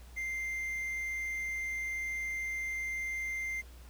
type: tone with quantisation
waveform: triangle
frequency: 2093 Hz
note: C7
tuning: in tune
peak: -32 dBFS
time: 0.16-3.62 s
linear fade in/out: 20 ms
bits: 10
effects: added 60 Hz sine -49 dBFS peak until 3.89 s + pink hiss -59 dBFS RMS until 3.89 s